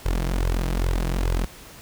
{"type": "tone with flanger", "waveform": "sawtooth", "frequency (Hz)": 43.58, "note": "F1", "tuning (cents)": -3, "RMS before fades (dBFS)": -23, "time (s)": [0.05, 1.46], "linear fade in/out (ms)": 10, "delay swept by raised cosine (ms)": [1.9, 6.4], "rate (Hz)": 2.4, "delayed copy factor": 0.95, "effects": ["pink hiss -44 dBFS RMS until 1.81 s"]}